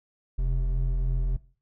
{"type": "tone pair together", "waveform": "triangle", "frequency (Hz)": [42.2, 130], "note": ["E1", "C3"], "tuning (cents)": [41, -11], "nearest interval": "octave + perfect fifth", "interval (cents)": 1948, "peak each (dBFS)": [-21, -31], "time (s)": [0.38, 1.37], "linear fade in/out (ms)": 10, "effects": ["noise-tail reverb RT60 0.4 s tail -19 dB re dry"]}